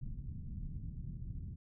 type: low-pass noise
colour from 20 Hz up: pink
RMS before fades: -43 dBFS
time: 0.01-1.56 s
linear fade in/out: 10 ms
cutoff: 180 Hz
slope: 24 dB/octave
effects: none